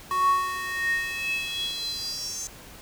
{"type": "tone with high-pass filter sweep", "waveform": "square", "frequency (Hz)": 370, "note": "F#4", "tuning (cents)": 0, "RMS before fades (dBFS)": -28, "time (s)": [0.11, 2.47], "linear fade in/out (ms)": 0, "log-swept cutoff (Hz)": [960, 6600], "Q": 9.1, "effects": ["pink hiss -46 dBFS RMS until 2.81 s"]}